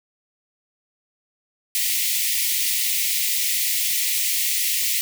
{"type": "high-pass noise", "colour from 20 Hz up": "white", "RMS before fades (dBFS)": -22, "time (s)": [1.75, 5.01], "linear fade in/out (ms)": 0, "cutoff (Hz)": 1900, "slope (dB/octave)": 96, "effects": []}